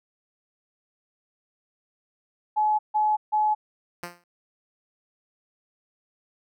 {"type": "tone bursts", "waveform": "sine", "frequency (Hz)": 852, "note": "G#5", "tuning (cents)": 44, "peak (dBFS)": -19, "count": 3, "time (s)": [2.56, 3.55], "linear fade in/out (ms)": 20, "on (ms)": 230, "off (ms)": 150}
{"type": "tone with exponential decay", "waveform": "5% pulse", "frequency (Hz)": 174.61, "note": "F3", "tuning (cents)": 0, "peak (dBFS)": -19, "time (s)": [4.03, 4.24], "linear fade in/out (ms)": 2, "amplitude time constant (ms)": 45}
{"effects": []}